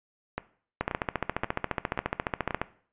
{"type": "two click trains", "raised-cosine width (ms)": 0.5, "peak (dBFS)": [-15, -11], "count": [5, 27], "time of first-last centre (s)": [[0.38, 2.508], [0.81, 2.616]], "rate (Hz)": [1.88, 14.4], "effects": ["noise-tail reverb RT60 0.5 s tail -17 dB re dry", "resampled to 8000 Hz"]}